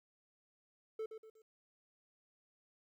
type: tone with echo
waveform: triangle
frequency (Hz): 440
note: A4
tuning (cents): 0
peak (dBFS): -36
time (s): 0.99-1.06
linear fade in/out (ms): 5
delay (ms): 120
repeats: 3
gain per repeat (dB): -8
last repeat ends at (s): 1.42
effects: 13-bit